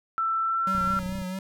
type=tone with pitch glide; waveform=sine; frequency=1332 to 1356.8 Hz; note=E6 to E6; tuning=+18 to +50 cents; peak=-23 dBFS; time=0.18-0.99 s; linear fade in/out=0 ms; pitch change=+32 cents; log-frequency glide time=0.42-0.75 s
type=tone with vibrato; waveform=square; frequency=187.2 Hz; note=F#3; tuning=20 cents sharp; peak=-31 dBFS; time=0.67-1.39 s; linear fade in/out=2 ms; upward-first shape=triangle; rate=4.6 Hz; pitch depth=48 cents each way
type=click train; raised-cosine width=5 ms; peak=-25 dBFS; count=16; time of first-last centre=0.75-1.217 s; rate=32.1 Hz
effects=none